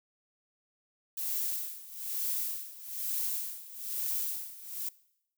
violet noise with tremolo, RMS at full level -32 dBFS, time 1.17-4.89 s, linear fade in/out 5 ms, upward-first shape sine, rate 1.1 Hz, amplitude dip 85%, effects noise-tail reverb RT60 0.8 s tail -21 dB re dry

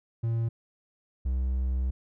triangle tone pair in turn, 114.9 / 64.11 Hz, A#2 / C2, -25 / -35 cents, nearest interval minor seventh, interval 1010 cents, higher first, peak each -23 / -23 dBFS, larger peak neither, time 0.23-0.49 / 1.25-1.91 s, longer second, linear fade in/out 10 ms, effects none

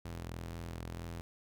sawtooth ring-modulated tone, 84.1 Hz, E2, 35 cents sharp, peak -34 dBFS, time 0.05-1.21 s, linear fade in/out 0 ms, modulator 21.5 Hz, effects none

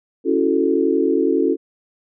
sine chord, F# minor seventh, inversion second, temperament equal, 277.2 / 329.6 / 370 / 440 Hz, C#4 / E4 / F#4 / A4, 0 / 0 / 0 / 0 cents, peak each -20 dBFS, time 0.24-1.57 s, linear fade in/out 50 ms, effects none

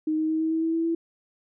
sine tone with pitch steps, 311.1 / 314 / 316.9 / 319.8 / 322.8 / 325.8 / 328.8 / 331.9 Hz, D#4 / D#4 / D#4 / D#4 / E4 / E4 / E4 / E4, 0 / +16 / +32 / +48 / -36 / -20 / -4 / +12 cents, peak -22 dBFS, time 0.07-0.95 s, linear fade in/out 5 ms, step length 110 ms, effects none

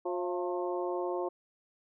harmonic tone with a mistuned harmonic, 178.8 Hz, F3, 41 cents sharp, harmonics 2 / 3 / 4 / 5 / 6, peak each -33 / -37 / -39 / -41 / -43 dBFS, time 0.05-1.29 s, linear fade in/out 10 ms, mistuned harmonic 4, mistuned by -61 cents, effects none

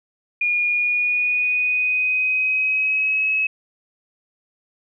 sine tone with pitch glide, 2434 to 2570 Hz, D#7 to E7, -39 to -45 cents, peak -17 dBFS, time 0.41-3.47 s, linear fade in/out 5 ms, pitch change +94 cents, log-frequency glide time 0.68-3.31 s, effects none

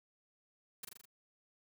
white noise with echo, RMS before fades -44 dBFS, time 0.83-0.85 s, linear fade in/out 5 ms, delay 41 ms, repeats 5, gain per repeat -3 dB, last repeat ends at 1.055 s, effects none

